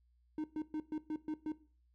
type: tone bursts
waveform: triangle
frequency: 307.9 Hz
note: D#4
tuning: 18 cents flat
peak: -33 dBFS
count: 7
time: 0.38-1.52 s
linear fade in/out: 2 ms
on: 60 ms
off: 120 ms
effects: noise-tail reverb RT60 0.4 s tail -17 dB re dry + added 60 Hz sine -68 dBFS peak until 1.94 s